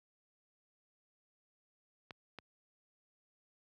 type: clicks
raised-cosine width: 0.3 ms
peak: -30 dBFS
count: 2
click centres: 2.108 / 2.387 s
effects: high-pass 80 Hz 12 dB/octave